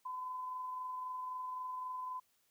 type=tone with amplitude modulation; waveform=sine; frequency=1014 Hz; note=B5; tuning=45 cents sharp; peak=-38 dBFS; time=0.05-2.2 s; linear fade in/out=10 ms; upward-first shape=sine; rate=23.8 Hz; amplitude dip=25%; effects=white hiss -75 dBFS RMS until 2.5 s